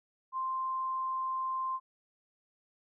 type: tone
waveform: sine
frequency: 1046.5 Hz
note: C6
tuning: in tune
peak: -31 dBFS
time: 0.32-1.8 s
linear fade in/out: 50 ms
effects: none